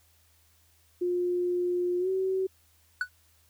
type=tone with pitch glide; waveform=sine; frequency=355.6 to 378.9 Hz; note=F4 to F#4; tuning=+31 to +41 cents; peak=-25 dBFS; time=1.01-2.47 s; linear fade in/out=10 ms; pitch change=+110 cents; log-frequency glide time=1.99-2.09 s
type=tone with exponential decay; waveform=triangle; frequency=1480 Hz; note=F#6; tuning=in tune; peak=-20 dBFS; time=3.01-3.09 s; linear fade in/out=2 ms; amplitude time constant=17 ms
effects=added 81 Hz sine -65 dBFS peak until 3.49 s + white hiss -65 dBFS RMS until 3.49 s